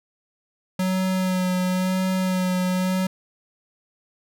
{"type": "tone with vibrato", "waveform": "square", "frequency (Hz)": 185, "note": "F#3", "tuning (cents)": 0, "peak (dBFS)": -21, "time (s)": [0.79, 3.07], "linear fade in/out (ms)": 5, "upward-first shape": "sine", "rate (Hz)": 0.97, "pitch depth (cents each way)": 20, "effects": []}